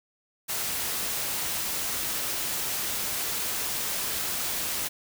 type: noise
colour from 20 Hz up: white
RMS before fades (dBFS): -30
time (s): 0.48-4.89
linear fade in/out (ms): 20
effects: none